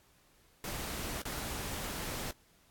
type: noise with dropouts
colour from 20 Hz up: pink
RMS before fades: -39 dBFS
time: 0.64-2.31 s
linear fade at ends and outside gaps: 1 ms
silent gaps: 1.219-1.253 s
effects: pink hiss -66 dBFS RMS until 2.7 s + AAC 64 kbps